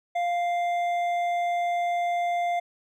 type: tone with hard clipping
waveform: sine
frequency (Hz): 698.5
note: F5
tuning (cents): 0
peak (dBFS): -25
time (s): 0.15-2.6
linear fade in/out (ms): 10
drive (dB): 7
effects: none